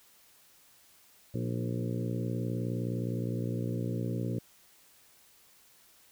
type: harmonic tone with a mistuned harmonic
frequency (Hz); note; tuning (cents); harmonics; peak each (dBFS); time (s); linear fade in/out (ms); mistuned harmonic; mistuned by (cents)
59.5; A#1; +36; 2 / 3 / 4 / 5 / 6 / 7 / 8 / 9; -33 / -37 / -39 / -41 / -43 / -44 / -45 / -46; 1.34-4.39; 5; 5; +30
effects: white hiss -61 dBFS RMS until 6.11 s